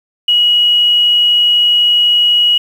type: tone with quantisation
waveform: sine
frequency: 2908 Hz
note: F#7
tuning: 31 cents flat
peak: -7 dBFS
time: 0.28-2.58 s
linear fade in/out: 5 ms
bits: 6
effects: none